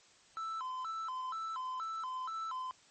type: tone with vibrato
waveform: triangle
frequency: 1164 Hz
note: D6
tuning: 16 cents flat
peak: -35 dBFS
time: 0.37-2.71 s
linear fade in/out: 0 ms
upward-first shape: square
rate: 2.1 Hz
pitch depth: 220 cents each way
effects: white hiss -63 dBFS RMS until 2.9 s + MP3 32 kbps